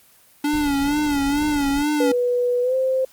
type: tone with vibrato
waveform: square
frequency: 288.5 Hz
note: D4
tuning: 31 cents flat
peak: -19 dBFS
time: 0.44-2.12 s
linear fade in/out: 5 ms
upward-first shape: sine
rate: 2.2 Hz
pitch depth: 68 cents each way
type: noise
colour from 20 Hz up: brown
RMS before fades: -34 dBFS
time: 0.53-1.83 s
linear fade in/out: 5 ms
type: tone with pitch glide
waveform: sine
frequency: 490.2 to 522.4 Hz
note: B4 to C5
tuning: -13 to -3 cents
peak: -17 dBFS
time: 2-3.05 s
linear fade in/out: 5 ms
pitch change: +110 cents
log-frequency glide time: 2.62-2.75 s
effects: white hiss -53 dBFS RMS until 3.12 s + Opus 24 kbps